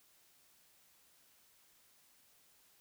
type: silence
effects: white hiss -68 dBFS RMS until 2.8 s